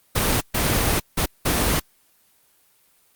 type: noise bursts at uneven times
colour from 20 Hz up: pink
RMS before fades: -20 dBFS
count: 4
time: 0.15-0.41 / 0.54-1 / 1.17-1.26 / 1.45-1.8 s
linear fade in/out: 10 ms
effects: white hiss -60 dBFS RMS until 3.15 s + Opus 24 kbps